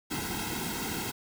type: noise with comb filter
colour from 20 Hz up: pink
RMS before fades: -34 dBFS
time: 0.1-1.12 s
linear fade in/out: 20 ms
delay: 1.7 ms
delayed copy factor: -1
effects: none